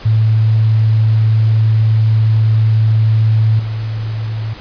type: tone with level steps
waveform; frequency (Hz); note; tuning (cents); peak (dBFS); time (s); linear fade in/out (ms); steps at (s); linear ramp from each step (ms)
sine; 110; A2; 0; -8 / -17; 0.05-4.54; 10; 3.59; 5
effects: pink hiss -34 dBFS RMS until 4.6 s + resampled to 11025 Hz